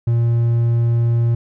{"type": "tone", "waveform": "triangle", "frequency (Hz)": 117.3, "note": "A#2", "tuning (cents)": 11, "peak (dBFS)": -11, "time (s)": [0.07, 1.35], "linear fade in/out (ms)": 5, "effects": []}